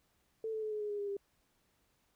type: tone with pitch steps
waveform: sine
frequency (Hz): 443.8 / 437.2 / 430.7 / 424.2 / 417.9 / 411.7 / 405.6 / 399.5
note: A4 / A4 / A4 / G#4 / G#4 / G#4 / G#4 / G4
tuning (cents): +15 / -11 / -37 / +37 / +11 / -15 / -41 / +33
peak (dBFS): -35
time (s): 0.44-1.168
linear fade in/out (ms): 2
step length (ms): 91
effects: pink hiss -75 dBFS RMS until 2.15 s